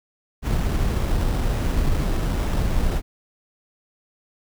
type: noise with sample-and-hold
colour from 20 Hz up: brown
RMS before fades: -21 dBFS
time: 0.42-3.02 s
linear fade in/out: 50 ms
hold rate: 4410 Hz
effects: none